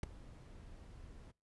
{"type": "noise with ADSR envelope", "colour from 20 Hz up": "brown", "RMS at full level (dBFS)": -31, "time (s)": [0.03, 1.32], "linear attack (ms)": 3, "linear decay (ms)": 9, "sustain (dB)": -23, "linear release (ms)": 17, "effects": ["noise-tail reverb RT60 0.3 s tail -24 dB re dry", "resampled to 24000 Hz"]}